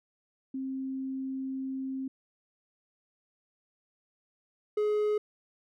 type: tone pair in turn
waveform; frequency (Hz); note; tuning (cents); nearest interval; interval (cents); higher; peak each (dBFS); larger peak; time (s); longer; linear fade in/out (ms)
sine / triangle; 265.3 / 421.1; C4 / G#4; +24 / +24; minor sixth; 800; second; -32 / -23; second; 0.54-2.08 / 4.77-5.18; first; 5
effects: none